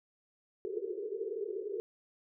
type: band-pass noise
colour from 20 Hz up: white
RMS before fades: -38 dBFS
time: 0.65-1.8 s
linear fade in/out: 0 ms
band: 370 to 450 Hz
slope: 96 dB/octave
effects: none